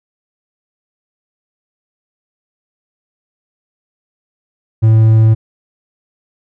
triangle tone, 110.8 Hz, A2, 13 cents sharp, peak -3 dBFS, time 4.82-5.35 s, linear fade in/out 20 ms, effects none

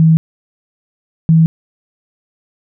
sine tone pair in turn, 161 / 162.21 Hz, E3 / E3, -41 / -28 cents, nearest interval unison, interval 13 cents, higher second, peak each -5 dBFS, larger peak neither, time 0-0.17 / 1.29-1.46 s, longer neither, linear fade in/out 0 ms, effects none

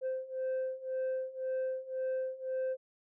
sine beating tone pair, 519 / 520.9 Hz, C5 / C5, -14 / -8 cents, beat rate 1.9 Hz, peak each -35 / -33 dBFS, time 0.01-2.77 s, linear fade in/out 50 ms, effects tanh soft clip ceiling -30 dBFS

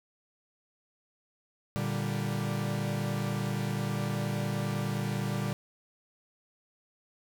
45% pulse chord, G minor, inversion first, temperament equal, 116.54 / 146.83 / 196 Hz, Bb2 / D3 / G3, 0 / 0 / 0 cents, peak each -34 dBFS, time 1.76-5.53 s, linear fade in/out 0 ms, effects none

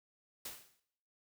white noise with exponential decay, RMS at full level -41 dBFS, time 0.45-0.8 s, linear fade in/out 5 ms, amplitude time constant 75 ms, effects noise-tail reverb RT60 0.7 s tail -17 dB re dry

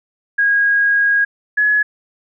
sine tone pair in turn, 1640 / 1692 Hz, G#6 / G#6, -22 / +32 cents, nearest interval minor second, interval 54 cents, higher second, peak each -11 dBFS, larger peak neither, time 0.38-1.25 / 1.57-1.83 s, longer first, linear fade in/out 10 ms, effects none

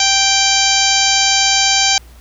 harmonic tone, 784 Hz, G5, in tune, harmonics 1 / 2 / 3 / 4 / 5 / 6 / 7 / 8 / 9, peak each -19 / -23 / -19 / -18 / -20 / -18 / -21 / -18 / -22 dBFS, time 0-1.98 s, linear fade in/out 2 ms, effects added 60 Hz sine -38 dBFS peak until 2.2 s + pink hiss -47 dBFS RMS until 2.2 s

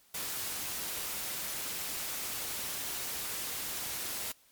white noise, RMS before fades -37 dBFS, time 0.14-4.32 s, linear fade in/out 5 ms, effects white hiss -64 dBFS RMS until 4.51 s + MP3 96 kbps

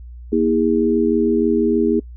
sine tone cluster, 237 / 320.7 / 407 Hz, A#3 / E4 / G#4, +29 / -48 / -35 cents, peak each -18 dBFS, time 0.32-2 s, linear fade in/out 10 ms, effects noise-tail reverb RT60 0.1 s tail -26 dB re dry + added 60 Hz sine -33 dBFS peak until 2.16 s

